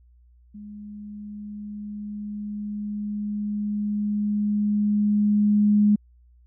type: tone with level ramp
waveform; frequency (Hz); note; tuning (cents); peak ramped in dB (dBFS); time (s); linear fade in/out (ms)
sine; 207.9; G#3; +2; -37 to -14; 0.54-5.96; 10
effects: added 60 Hz sine -52 dBFS peak until 6.46 s